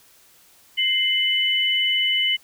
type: tone pair together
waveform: sine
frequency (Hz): 2093 / 2993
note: C7 / F#7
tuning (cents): 0 / +19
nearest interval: tritone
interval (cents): 619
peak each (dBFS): -23 / -19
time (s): 0.77-2.37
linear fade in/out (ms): 20
effects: white hiss -54 dBFS RMS until 2.43 s